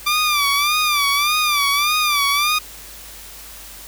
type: tone with vibrato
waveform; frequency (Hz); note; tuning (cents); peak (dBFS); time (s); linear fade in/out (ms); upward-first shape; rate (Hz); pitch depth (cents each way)
15% pulse; 1178; D6; +5; -9; 0.06-2.59; 10; sine; 1.7; 85
effects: added 50 Hz sine -44 dBFS peak until 3.87 s + white hiss -38 dBFS RMS until 3.87 s